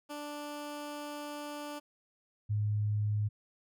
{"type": "tone pair in turn", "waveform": ["15% pulse", "sine"], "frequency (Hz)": [293.7, 105.01], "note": ["D4", "G#2"], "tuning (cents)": [0, 20], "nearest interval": "octave + tritone", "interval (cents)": 1780, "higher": "first", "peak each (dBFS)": [-33, -28], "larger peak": "second", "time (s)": [[0.09, 1.8], [2.49, 3.29]], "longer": "first", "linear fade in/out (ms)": 20, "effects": []}